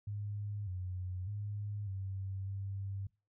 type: tone with pitch steps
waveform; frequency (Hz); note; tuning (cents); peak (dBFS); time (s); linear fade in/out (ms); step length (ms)
sine; 103 / 91.6 / 103.2 / 96.4 / 98.1; G#2 / F#2 / G#2 / G2 / G2; -14 / -17 / -10 / -28 / +2; -37; 0.07-3.07; 5; 600
effects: noise-tail reverb RT60 0.3 s tail -23 dB re dry